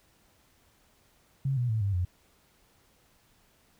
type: tone with pitch steps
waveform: sine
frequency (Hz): 135.8 / 122.39 / 110.3 / 99.41 / 89.59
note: C#3 / B2 / A2 / G2 / F2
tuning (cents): -35 / -15 / +5 / +25 / +45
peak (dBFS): -25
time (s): 1.45-2.05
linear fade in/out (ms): 5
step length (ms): 120
effects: pink hiss -65 dBFS RMS until 3.79 s